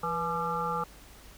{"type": "harmonic tone with a mistuned harmonic", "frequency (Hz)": 170.1, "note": "F3", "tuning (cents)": -45, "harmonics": [1, 3, 5, 7, 8], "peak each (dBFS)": [-38, -36, -34, -32, -37], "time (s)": [0.03, 0.84], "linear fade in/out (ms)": 5, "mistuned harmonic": 3, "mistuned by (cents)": -77, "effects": ["added 50 Hz sine -53 dBFS peak until 1.37 s", "pink hiss -53 dBFS RMS until 1.37 s"]}